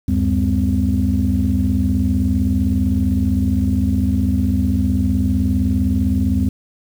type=tone cluster; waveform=sine; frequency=73.9 / 93.6 / 201.5 / 257.1 Hz; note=D2 / F#2 / G3 / C4; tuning=+11 / +20 / +48 / -30 cents; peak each=-19 dBFS; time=0.08-6.49 s; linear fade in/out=5 ms; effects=tanh soft clip ceiling -6 dBFS + 7-bit